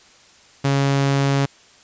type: tone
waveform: sawtooth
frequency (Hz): 138.59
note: C#3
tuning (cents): 0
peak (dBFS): -12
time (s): 0.64-1.46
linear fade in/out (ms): 10
effects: white hiss -50 dBFS RMS until 1.83 s + resampled to 16000 Hz